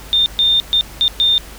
sine tone bursts at uneven times, 3620 Hz, A7, 48 cents sharp, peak -10 dBFS, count 5, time 0.13-0.26 / 0.39-0.6 / 0.73-0.81 / 1.01-1.08 / 1.2-1.38 s, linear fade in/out 0 ms, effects added 50 Hz sine -35 dBFS peak until 1.58 s + pink hiss -37 dBFS RMS until 1.58 s

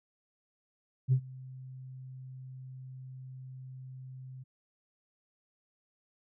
sine tone with ADSR envelope, 130 Hz, C3, 11 cents flat, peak -19 dBFS, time 1.08-4.44 s, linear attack 43 ms, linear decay 77 ms, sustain -24 dB, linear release 17 ms, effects tanh soft clip ceiling -18 dBFS

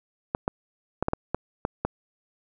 clicks, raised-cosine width 1 ms, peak -10 dBFS, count 8, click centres 0.349 / 0.479 / 1.026 / 1.084 / 1.134 / 1.346 / 1.651 / 1.85 s, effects none

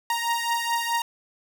sawtooth beating tone pair, 932.3 / 937 Hz, A#5 / A#5, 0 / +9 cents, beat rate 4.7 Hz, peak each -22 / -24 dBFS, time 0.1-1.02 s, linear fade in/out 2 ms, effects none

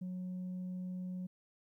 sine tone, 182.7 Hz, F#3, 22 cents flat, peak -36 dBFS, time 0.01-1.27 s, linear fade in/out 10 ms, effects tanh soft clip ceiling -37 dBFS + 13-bit

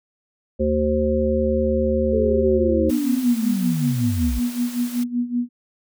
harmonic tone, 75.4 Hz, D2, 46 cents sharp, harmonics 1 / 3 / 5 / 7, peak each -24 / -22 / -24 / -21 dBFS, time 0.59-2.91 s, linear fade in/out 20 ms
sine linear sweep, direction down, 443.8 to 51.2 Hz, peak -20 dBFS, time 2.12-4.4 s, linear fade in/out 20 ms
sine tone with tremolo, 242.5 Hz, B3, 31 cents flat, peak -17 dBFS, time 2.88-5.49 s, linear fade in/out 50 ms, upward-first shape sine, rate 5.3 Hz, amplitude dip 80%
white high-pass noise, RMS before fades -37 dBFS, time 2.89-5.04 s, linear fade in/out 10 ms, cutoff 320 Hz, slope 24 dB/octave
effects none

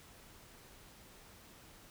silence, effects pink hiss -58 dBFS RMS until 1.9 s

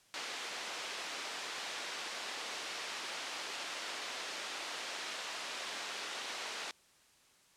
white band-pass noise, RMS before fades -42 dBFS, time 0.14-6.71 s, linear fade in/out 0 ms, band 390 to 4400 Hz, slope 12 dB/octave, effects white hiss -66 dBFS RMS until 7.56 s + low-pass 9000 Hz 12 dB/octave

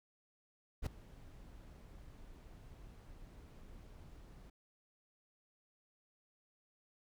brown noise with ADSR envelope, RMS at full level -34 dBFS, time 0.82-4.5 s, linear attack 46 ms, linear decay 3 ms, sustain -21 dB, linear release 5 ms, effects none

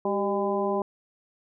harmonic tone with a mistuned harmonic, 202 Hz, G#3, 48 cents flat, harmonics 1 / 2 / 3 / 4 / 5, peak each -31 / -27 / -30 / -32 / -32 dBFS, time 0.05-0.82 s, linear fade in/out 2 ms, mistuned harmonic 2, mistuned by -57 cents, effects none

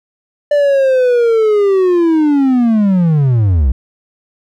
triangle linear sweep, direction down, 590 to 58.27 Hz, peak -6 dBFS, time 0.51-3.72 s, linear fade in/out 5 ms, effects none

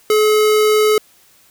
square tone, 427.4 Hz, G#4, 50 cents sharp, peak -11 dBFS, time 0.1-0.98 s, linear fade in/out 2 ms, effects white hiss -51 dBFS RMS until 1.5 s

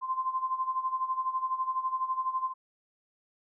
sine tone with tremolo, 1041 Hz, C6, 9 cents flat, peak -25 dBFS, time 0.01-2.54 s, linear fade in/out 50 ms, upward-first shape sine, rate 12 Hz, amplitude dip 75%, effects none

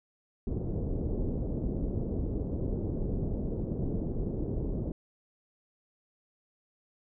pink low-pass noise, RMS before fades -32 dBFS, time 0.47-4.92 s, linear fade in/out 2 ms, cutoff 460 Hz, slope 24 dB/octave, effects none

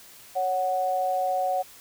sine tone pair together, 555.1 / 741 Hz, C#5 / F#5, +2 / +2 cents, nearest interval perfect fourth, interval 500 cents, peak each -28 / -24 dBFS, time 0.35-1.63 s, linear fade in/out 20 ms, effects white hiss -49 dBFS RMS until 1.8 s

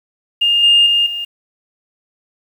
sine tone with level steps, 2822 Hz, F7, 17 cents sharp, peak -10 / -6 / -10 / -20 dBFS, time 0.41-1.25 s, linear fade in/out 10 ms, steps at 0.63 / 0.86 / 1.06 s, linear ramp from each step 5 ms, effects tanh soft clip ceiling -2 dBFS + 7-bit

